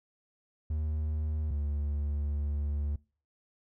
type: tone pair in turn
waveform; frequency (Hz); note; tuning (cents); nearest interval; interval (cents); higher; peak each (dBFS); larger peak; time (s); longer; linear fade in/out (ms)
triangle; 76.8 / 72.76; D#2 / D2; -22 / -16; minor second; 94; first; -27; neither; 0.7-1.51 / 1.51-2.96; second; 5
effects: noise-tail reverb RT60 0.4 s tail -24 dB re dry